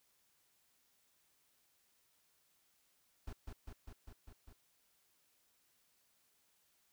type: noise with echo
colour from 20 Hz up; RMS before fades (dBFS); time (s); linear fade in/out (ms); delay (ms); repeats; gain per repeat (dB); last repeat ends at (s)
brown; -45; 3.27-3.33; 5; 200; 6; -2; 4.53
effects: white hiss -75 dBFS RMS until 6.92 s